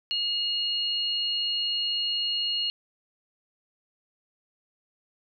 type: tone pair together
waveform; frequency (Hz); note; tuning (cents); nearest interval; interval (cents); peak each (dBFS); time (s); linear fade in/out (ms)
sine; 2866 / 4294; F7 / C8; +44 / +44; perfect fifth; 700; -27 / -29; 0.11-2.7; 0
effects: none